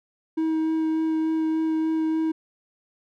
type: tone with vibrato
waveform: triangle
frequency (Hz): 318.5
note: D#4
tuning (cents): +41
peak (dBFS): -19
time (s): 0.37-2.32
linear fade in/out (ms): 10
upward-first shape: sine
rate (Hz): 3.4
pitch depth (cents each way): 9
effects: none